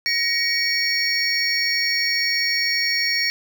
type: tone cluster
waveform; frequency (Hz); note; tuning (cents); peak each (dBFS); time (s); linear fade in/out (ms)
triangle; 1885 / 2256 / 4421 / 5550; A#6 / C#7 / C#8 / F8; +19 / +30 / -5 / -12; -23; 0.06-3.3; 0
effects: none